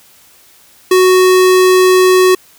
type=tone; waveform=square; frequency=370 Hz; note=F#4; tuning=in tune; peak=-6 dBFS; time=0.91-2.35 s; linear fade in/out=5 ms; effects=white hiss -45 dBFS RMS until 2.58 s